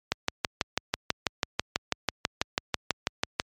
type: click train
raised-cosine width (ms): 0.2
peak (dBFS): -6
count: 21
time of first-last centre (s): 0.12-3.399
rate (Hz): 6.1
effects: high-pass 60 Hz 12 dB/octave + MP3 96 kbps